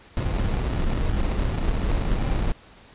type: noise with sample-and-hold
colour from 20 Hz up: brown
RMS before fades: -23 dBFS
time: 0.17-2.52 s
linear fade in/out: 2 ms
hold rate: 1575 Hz
effects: pink hiss -50 dBFS RMS until 2.94 s + resampled to 8000 Hz